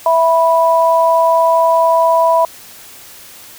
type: tone pair together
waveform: sine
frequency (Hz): 659.3 / 983.8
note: E5 / B5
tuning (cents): 0 / -7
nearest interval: perfect fifth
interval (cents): 693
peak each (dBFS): -11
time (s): 0.06-2.45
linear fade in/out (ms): 2
effects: white hiss -37 dBFS RMS until 3.58 s